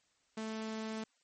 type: tone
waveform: sawtooth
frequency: 219.8 Hz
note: A3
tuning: 2 cents flat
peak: -34 dBFS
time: 0.37-1.04 s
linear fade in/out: 5 ms
effects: white hiss -74 dBFS RMS until 1.23 s + MP3 32 kbps